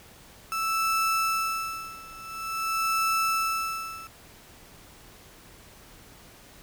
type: tone with tremolo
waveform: 35% pulse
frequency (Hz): 1318.5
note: E6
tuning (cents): 0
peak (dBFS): -21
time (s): 0.52-4.07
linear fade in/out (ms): 0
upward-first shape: sine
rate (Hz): 0.48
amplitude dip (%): 90
effects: pink hiss -51 dBFS RMS until 6.62 s